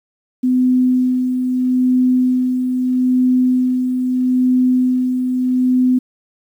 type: tone with tremolo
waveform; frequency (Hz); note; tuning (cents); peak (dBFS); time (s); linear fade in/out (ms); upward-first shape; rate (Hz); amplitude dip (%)
sine; 253.3; B3; +44; -10; 0.43-5.99; 10; sine; 0.78; 45
effects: 8-bit

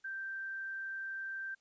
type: tone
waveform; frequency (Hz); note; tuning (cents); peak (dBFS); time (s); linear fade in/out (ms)
sine; 1568; G6; 0; -38; 0.04-1.55; 10
effects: white hiss -75 dBFS RMS until 1.6 s + resampled to 16000 Hz

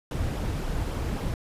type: noise with flanger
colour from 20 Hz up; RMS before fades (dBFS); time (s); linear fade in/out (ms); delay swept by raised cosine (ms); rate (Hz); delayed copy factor
brown; -29; 0.11-1.34; 2; 0.45 to 5.35; 3.7; -0.5
effects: resampled to 32000 Hz

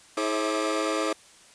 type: tone cluster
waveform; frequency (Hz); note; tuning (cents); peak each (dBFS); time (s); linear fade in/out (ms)
40% pulse; 321.3 / 424 / 538 / 652 / 1185; E4 / G#4 / C5 / E5 / D6; -44 / +36 / +48 / -19 / +15; -29 / -31 / -30 / -33 / -31; 0.17-1.13; 5
effects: white hiss -53 dBFS RMS until 1.54 s + resampled to 22050 Hz

